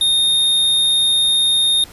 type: tone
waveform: square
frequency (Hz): 3682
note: A#7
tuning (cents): -22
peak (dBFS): -13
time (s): 0.01-1.84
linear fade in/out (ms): 2
effects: pink hiss -41 dBFS RMS until 1.92 s + resampled to 32000 Hz